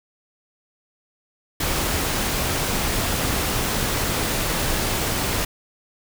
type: noise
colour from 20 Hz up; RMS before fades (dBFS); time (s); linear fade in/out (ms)
pink; -23; 1.6-5.45; 5
effects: none